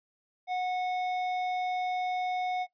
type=tone with tanh clipping; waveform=sine; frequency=732 Hz; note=F#5; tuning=19 cents flat; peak=-30 dBFS; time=0.47-2.67 s; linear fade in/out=50 ms; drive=12 dB; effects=noise-tail reverb RT60 0.1 s tail -17 dB re dry + resampled to 11025 Hz